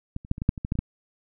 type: clicks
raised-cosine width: 5 ms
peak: -18 / -30 / -10 / -24 / -16 / -6 / -22 / -16 / -12 / -21 / -12 dBFS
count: 11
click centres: 0.164 / 0.249 / 0.314 / 0.381 / 0.419 / 0.491 / 0.578 / 0.649 / 0.721 / 0.754 / 0.79 s
effects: none